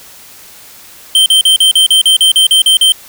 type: tone bursts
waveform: square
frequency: 3122 Hz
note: G7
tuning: 8 cents flat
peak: -5 dBFS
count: 12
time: 1.15-2.921 s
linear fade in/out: 2 ms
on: 110 ms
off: 41 ms
effects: white hiss -36 dBFS RMS until 3.08 s